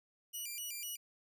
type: tone with vibrato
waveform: 5% pulse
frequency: 2637 Hz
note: E7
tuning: in tune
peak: -32 dBFS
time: 0.33-0.97 s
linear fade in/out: 20 ms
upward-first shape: square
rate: 4 Hz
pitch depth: 180 cents each way
effects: none